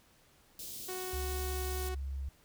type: band-stop noise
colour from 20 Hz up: white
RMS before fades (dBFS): -44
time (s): 0.59-1.89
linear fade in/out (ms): 2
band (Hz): 480 to 3300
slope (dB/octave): 24
type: tone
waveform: sawtooth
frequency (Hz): 370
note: F#4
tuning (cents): 0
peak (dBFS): -35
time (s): 0.88-1.95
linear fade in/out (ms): 10
type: tone with pitch glide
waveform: sine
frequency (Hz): 69.3 to 67.95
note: C#2 to C#2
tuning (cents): 0 to -34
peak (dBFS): -35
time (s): 1.13-2.29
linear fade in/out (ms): 5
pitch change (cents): -34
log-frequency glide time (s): 1.34-2.15
effects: pink hiss -65 dBFS RMS until 2.44 s